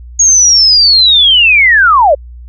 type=linear sweep; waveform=sine; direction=down; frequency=6645 to 523.3 Hz; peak=-3 dBFS; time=0.19-2.15 s; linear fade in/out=10 ms; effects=added 60 Hz sine -27 dBFS peak until 2.48 s